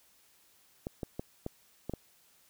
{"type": "clicks", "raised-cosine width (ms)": 2, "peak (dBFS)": -22, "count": 6, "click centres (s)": [0.869, 1.032, 1.195, 1.464, 1.896, 1.937], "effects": ["white hiss -65 dBFS RMS until 2.49 s"]}